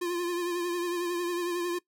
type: tone with vibrato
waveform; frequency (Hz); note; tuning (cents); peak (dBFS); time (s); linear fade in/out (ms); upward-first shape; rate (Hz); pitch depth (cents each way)
square; 349.4; F4; +1; -29; 0.01-1.79; 10; triangle; 11; 46
effects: noise-tail reverb RT60 0.1 s tail -20 dB re dry